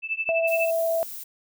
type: tone with tremolo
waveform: sine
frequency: 2637 Hz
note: E7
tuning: in tune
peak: -21 dBFS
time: 0.02-0.71 s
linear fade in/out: 50 ms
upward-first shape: triangle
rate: 12 Hz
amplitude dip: 100%
type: tone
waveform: sine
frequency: 659.3 Hz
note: E5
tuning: in tune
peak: -21 dBFS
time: 0.29-1.03 s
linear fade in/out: 0 ms
type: noise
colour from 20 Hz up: violet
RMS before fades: -37 dBFS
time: 0.47-1.24 s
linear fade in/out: 10 ms
effects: none